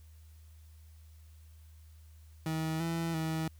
30% pulse tone with pitch steps, 159.2 / 166 / 159.8 Hz, D#3 / E3 / D#3, +40 / +12 / +47 cents, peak -29 dBFS, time 2.46-3.48 s, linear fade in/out 2 ms, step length 340 ms, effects added 78 Hz sine -52 dBFS peak until 3.59 s + white hiss -68 dBFS RMS until 3.59 s

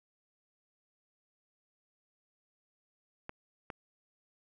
clicks, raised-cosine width 0.5 ms, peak -25 dBFS, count 2, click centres 3.294 / 3.702 s, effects none

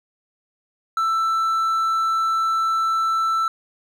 triangle tone, 1328 Hz, E6, 12 cents sharp, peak -16 dBFS, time 0.97-3.48 s, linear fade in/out 2 ms, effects none

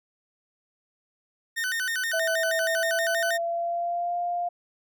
40% pulse tone with vibrato, 1661.2 Hz, G#6, in tune, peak -25 dBFS, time 1.56-3.38 s, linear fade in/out 20 ms, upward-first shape square, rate 6.3 Hz, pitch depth 170 cents each way
sine tone with pitch glide, 654 to 700.9 Hz, E5 to F5, -14 to +6 cents, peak -25 dBFS, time 2.13-4.49 s, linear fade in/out 10 ms, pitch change +120 cents, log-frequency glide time 2.62-4.17 s
effects none

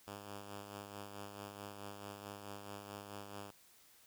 5% pulse tone with tremolo, 101.4 Hz, G#2, 41 cents flat, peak -34 dBFS, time 0.07-3.51 s, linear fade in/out 5 ms, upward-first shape sine, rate 4.6 Hz, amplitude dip 45%, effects white hiss -65 dBFS RMS until 4.06 s

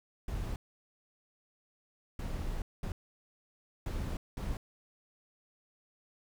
brown noise bursts at uneven times, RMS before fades -36 dBFS, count 5, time 0.28-0.56 / 2.19-2.62 / 2.83-2.92 / 3.86-4.17 / 4.37-4.57 s, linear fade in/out 2 ms, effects none

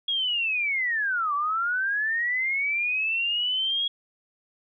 sine linear two-way sweep, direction down then up, 3321 to 1133 to 3321 Hz, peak -23 dBFS, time 0.08-3.88 s, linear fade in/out 5 ms, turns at 1.34 s, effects none

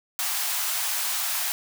white high-pass noise, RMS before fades -27 dBFS, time 0.19-1.52 s, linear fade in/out 0 ms, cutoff 660 Hz, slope 48 dB/octave, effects none

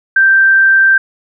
sine tone, 1568 Hz, G6, in tune, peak -5 dBFS, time 0.16-0.98 s, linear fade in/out 5 ms, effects none

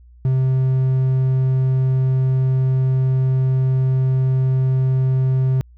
triangle tone, 130.81 Hz, C3, in tune, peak -12 dBFS, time 0.25-5.61 s, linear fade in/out 0 ms, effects added 60 Hz sine -43 dBFS peak until 5.77 s

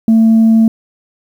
sine tone, 224 Hz, A3, 31 cents sharp, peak -3 dBFS, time 0.08-0.68 s, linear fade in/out 2 ms, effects tanh soft clip ceiling -3 dBFS + 7-bit

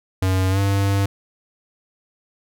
square tone with pitch glide, 94 to 98.9 Hz, F#2 to G2, +28 to +16 cents, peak -17 dBFS, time 0.22-1.06 s, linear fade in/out 5 ms, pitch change +88 cents, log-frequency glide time 0.5-0.59 s, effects none

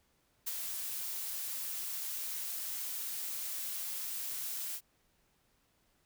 blue noise with ADSR envelope, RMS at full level -35 dBFS, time 0.46-4.81 s, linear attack 16 ms, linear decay 30 ms, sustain -4 dB, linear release 63 ms, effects pink hiss -73 dBFS RMS until 6.05 s

